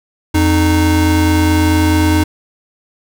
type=tone pair together; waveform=square; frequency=86.3 / 308.2 Hz; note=F2 / D#4; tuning=-20 / -16 cents; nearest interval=octave + minor seventh; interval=2204 cents; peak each=-13 dBFS; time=0.34-2.24 s; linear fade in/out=10 ms; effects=none